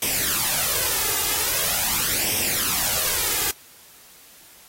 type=noise with flanger; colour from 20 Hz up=white; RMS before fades=-23 dBFS; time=0.02-3.51 s; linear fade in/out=2 ms; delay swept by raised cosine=0.35 to 2.45 ms; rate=0.43 Hz; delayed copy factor=+0.65; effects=white hiss -49 dBFS RMS until 4.68 s + AAC 48 kbps